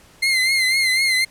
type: tone with vibrato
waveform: 30% pulse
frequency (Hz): 2093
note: C7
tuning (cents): 0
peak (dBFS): -13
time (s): 0.22-1.25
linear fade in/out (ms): 10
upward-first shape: triangle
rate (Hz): 4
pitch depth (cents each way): 69
effects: pink hiss -50 dBFS RMS until 1.3 s + low-pass 12000 Hz 12 dB/octave